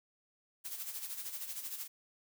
blue noise with tremolo, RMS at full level -40 dBFS, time 0.64-1.88 s, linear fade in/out 20 ms, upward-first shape sine, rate 13 Hz, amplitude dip 60%, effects none

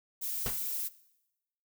violet noise, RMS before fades -35 dBFS, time 0.21-0.89 s, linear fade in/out 20 ms
pink noise with exponential decay, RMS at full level -31 dBFS, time 0.46-0.61 s, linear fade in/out 1 ms, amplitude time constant 32 ms
effects noise-tail reverb RT60 0.9 s tail -19 dB re dry

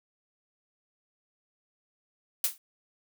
blue noise with exponential decay, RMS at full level -22 dBFS, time 2.44-2.58 s, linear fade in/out 2 ms, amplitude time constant 30 ms, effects none

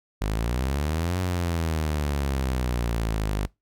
sawtooth exponential two-way sweep, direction up then down, 49.63 to 92.5 to 49.63 Hz, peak -20 dBFS, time 0.21-3.47 s, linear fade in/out 10 ms, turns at 1.19 s, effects noise-tail reverb RT60 0.2 s tail -23 dB re dry

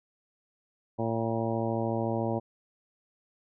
harmonic tone with a mistuned harmonic, 113.7 Hz, A#2, 43 cents flat, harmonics 1 / 2 / 3 / 4 / 5 / 6 / 7 / 8, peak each -33 / -33 / -34 / -37 / -34 / -38 / -38 / -40 dBFS, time 0.98-2.4 s, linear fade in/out 20 ms, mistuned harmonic 8, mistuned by +76 cents, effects none

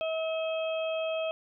harmonic tone, 642 Hz, E5, 46 cents flat, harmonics 1 / 2 / 4 / 5, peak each -29 / -43 / -39 / -42 dBFS, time 0.01-1.31 s, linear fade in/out 0 ms, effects none

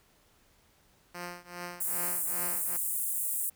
5% pulse tone with tremolo, 176 Hz, F3, 14 cents sharp, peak -25 dBFS, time 1.14-2.77 s, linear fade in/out 10 ms, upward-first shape triangle, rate 2.5 Hz, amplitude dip 95%
pink high-pass noise, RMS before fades -32 dBFS, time 1.8-3.5 s, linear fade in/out 10 ms, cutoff 8300 Hz, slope 48 dB/octave
effects pink hiss -65 dBFS RMS until 3.55 s

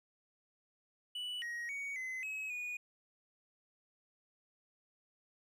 triangle tone with pitch steps, 2960 / 1889 / 2241 / 2042 / 2560 / 2459 Hz, F#7 / A#6 / C#7 / C7 / D#7 / D#7, 0 / +22 / +18 / -43 / +49 / -21 cents, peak -37 dBFS, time 1.15-2.77 s, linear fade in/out 5 ms, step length 270 ms, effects none

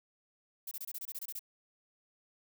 violet noise bursts, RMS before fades -41 dBFS, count 11, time 0.67-1.393 s, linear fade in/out 5 ms, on 43 ms, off 25 ms, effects none

